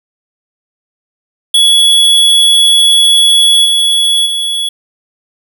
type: tone with level steps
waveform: square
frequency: 3377 Hz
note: G#7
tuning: 28 cents sharp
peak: -5 / -8 / -13 dBFS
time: 1.54-4.69 s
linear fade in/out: 5 ms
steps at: 3.64 / 4.25 s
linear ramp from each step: 20 ms
effects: none